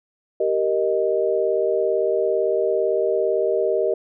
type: chord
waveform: sine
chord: Eb major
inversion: first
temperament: just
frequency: 388.9 / 466.7 / 622.3 Hz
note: G4 / Bb4 / Eb5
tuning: -14 / +2 / 0 cents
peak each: -22 dBFS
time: 0.4-3.94 s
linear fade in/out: 5 ms
effects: none